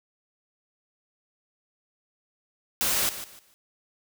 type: noise with echo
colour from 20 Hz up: white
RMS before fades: -25 dBFS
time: 2.81-3.09 s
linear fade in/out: 0 ms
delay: 150 ms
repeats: 3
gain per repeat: -12 dB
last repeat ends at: 3.54 s
effects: none